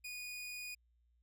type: tone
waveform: sawtooth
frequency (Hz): 2464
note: D#7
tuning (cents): -17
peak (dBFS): -40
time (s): 0.04-0.75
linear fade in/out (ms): 10
effects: added 59 Hz sine -70 dBFS peak until 1.22 s